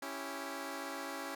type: chord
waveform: 10% pulse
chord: C# diminished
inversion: none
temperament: equal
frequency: 277.2 / 329.6 / 392 Hz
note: C#4 / E4 / G4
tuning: 0 / 0 / 0 cents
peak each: -34 / -37 / -39 dBFS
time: 0.02-1.35 s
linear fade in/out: 5 ms
effects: none